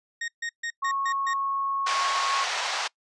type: tone bursts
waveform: 40% pulse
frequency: 1860 Hz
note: A#6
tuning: 4 cents flat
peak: -28 dBFS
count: 6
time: 0.21-1.336 s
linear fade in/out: 5 ms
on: 71 ms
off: 140 ms
type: tone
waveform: sine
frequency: 1098 Hz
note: C#6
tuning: 17 cents flat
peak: -25 dBFS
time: 0.82-2.44 s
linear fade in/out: 10 ms
type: band-pass noise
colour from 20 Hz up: pink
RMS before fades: -29 dBFS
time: 1.86-2.88 s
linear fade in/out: 10 ms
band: 720 to 6200 Hz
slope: 24 dB/octave
effects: noise-tail reverb RT60 0.1 s tail -24 dB re dry + resampled to 22050 Hz